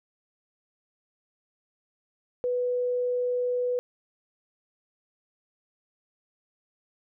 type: tone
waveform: sine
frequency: 493.9 Hz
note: B4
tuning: in tune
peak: -24 dBFS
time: 2.44-3.79 s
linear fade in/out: 0 ms
effects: none